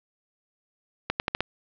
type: accelerating click train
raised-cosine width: 0.3 ms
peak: -8 dBFS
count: 5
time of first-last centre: 1.1-1.406 s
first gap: 99 ms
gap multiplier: 0.83
effects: low-pass 5000 Hz 12 dB/octave + 8-bit